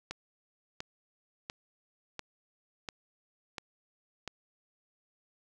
click train, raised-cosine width 0.2 ms, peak -20 dBFS, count 7, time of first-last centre 0.11-4.277 s, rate 1.44 Hz, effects none

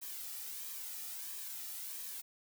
blue noise with flanger, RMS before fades -44 dBFS, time 0.01-2.22 s, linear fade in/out 20 ms, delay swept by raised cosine 1.4 to 1.91 ms, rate 1.5 Hz, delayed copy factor -0.5, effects none

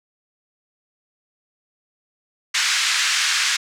pink band-pass noise, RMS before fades -20 dBFS, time 2.54-3.57 s, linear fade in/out 10 ms, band 1500 to 7400 Hz, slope 24 dB/octave, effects none

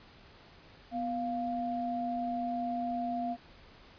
sine tone pair together, 247 / 698.5 Hz, B3 / F5, 0 / 0 cents, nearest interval octave + tritone, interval 1800 cents, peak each -35 / -33 dBFS, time 0.91-3.37 s, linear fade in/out 50 ms, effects pink hiss -56 dBFS RMS until 3.98 s + resampled to 11025 Hz

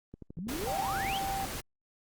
click train, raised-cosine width 3 ms, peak -31 dBFS, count 13, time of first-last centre 0.14-1.132 s, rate 12.1 Hz
sine exponential sweep, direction up, 155.56 to 3309 Hz, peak -35 dBFS, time 0.37-1.18 s, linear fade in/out 0 ms
pink noise, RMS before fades -38 dBFS, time 0.48-1.61 s, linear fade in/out 10 ms
sine tone, 782 Hz, G5, 4 cents flat, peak -32 dBFS, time 0.67-1.45 s, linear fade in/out 2 ms
effects Opus 32 kbps

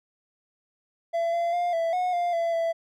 triangle tone with pitch steps, 673 / 683 / 703 / 664 / 727 / 700 / 673 / 665 Hz, E5 / F5 / F5 / E5 / F#5 / F5 / E5 / E5, +36 / -39 / +11 / +12 / -31 / +4 / +36 / +15 cents, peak -21 dBFS, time 1.13-2.73 s, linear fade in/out 20 ms, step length 200 ms, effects none

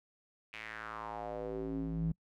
square tone with band-pass filter sweep, 55 Hz, A1, in tune, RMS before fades -39 dBFS, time 0.53-2.12 s, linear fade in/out 5 ms, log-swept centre 2500 to 150 Hz, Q 3.6, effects noise-tail reverb RT60 0.1 s tail -26 dB re dry

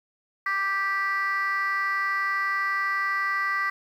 sine chord, G major, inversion second, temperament just, 1176 / 1568 / 1960 Hz, D6 / G6 / B6, +2 / 0 / -14 cents, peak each -26 / -29 / -25 dBFS, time 0.46-3.7 s, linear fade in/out 5 ms, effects tanh soft clip ceiling -18 dBFS + 9-bit

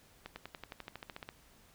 accelerating click train, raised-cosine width 0.3 ms, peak -27 dBFS, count 14, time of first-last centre 0.26-1.289 s, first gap 100 ms, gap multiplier 0.96, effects pink hiss -63 dBFS RMS until 1.74 s

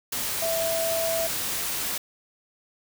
sine tone in noise, 659.3 Hz, E5, in tune, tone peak -25 dBFS, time 0.42-1.27 s, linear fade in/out 5 ms, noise white, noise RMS -29 dBFS, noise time 0.12-1.98 s, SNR +1 dB, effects none

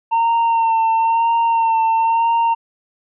triangle tone with vibrato, 912 Hz, A#5, 38 cents flat, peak -11 dBFS, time 0.11-2.55 s, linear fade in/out 20 ms, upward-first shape sine, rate 1 Hz, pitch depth 25 cents each way, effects resampled to 8000 Hz

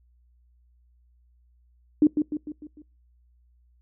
sine tone with echo, 300.5 Hz, D4, 40 cents sharp, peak -13 dBFS, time 2.02-2.07 s, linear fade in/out 2 ms, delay 150 ms, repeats 5, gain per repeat -6 dB, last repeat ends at 2.82 s, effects noise-tail reverb RT60 0.3 s tail -26 dB re dry + added 60 Hz sine -58 dBFS peak until 3.81 s

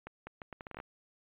accelerating click train, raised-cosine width 0.5 ms, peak -28 dBFS, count 11, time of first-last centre 0.07-0.801 s, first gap 200 ms, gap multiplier 0.74, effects resampled to 8000 Hz

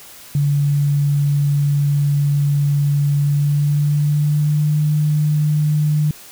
sine tone with pitch glide, 143.5 to 150.63 Hz, D3 to D3, -40 to +44 cents, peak -13 dBFS, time 0.35-6.11 s, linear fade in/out 2 ms, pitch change +84 cents, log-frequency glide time 3.15-4.79 s, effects white hiss -40 dBFS RMS until 6.31 s

